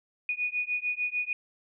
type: beating tone pair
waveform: sine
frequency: 2464 / 2470.7 Hz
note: D#7 / D#7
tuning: -17 / -13 cents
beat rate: 6.7 Hz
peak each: -31 dBFS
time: 0.29-1.33 s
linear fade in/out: 2 ms
effects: none